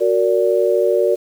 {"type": "chord", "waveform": "sine", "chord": "Gb augmented", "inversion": "none", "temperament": "just", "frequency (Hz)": [370, 462.5, 578.1], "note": ["Gb4", "Bb4", "D5"], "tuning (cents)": [0, -14, -27], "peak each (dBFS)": -17, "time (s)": [0, 1.16], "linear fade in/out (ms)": 20, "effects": ["7-bit"]}